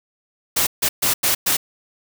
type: noise bursts at uneven times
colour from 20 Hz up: white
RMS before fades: -18 dBFS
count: 5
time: 0.56-0.67 / 0.82-0.89 / 1.02-1.14 / 1.23-1.35 / 1.46-1.57 s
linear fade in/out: 10 ms
effects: none